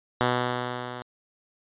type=tone with level ramp; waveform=5% pulse; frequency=123.7 Hz; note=B2; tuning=3 cents sharp; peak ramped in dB=-9 to -24 dBFS; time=0.21-1.02 s; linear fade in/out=0 ms; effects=resampled to 8000 Hz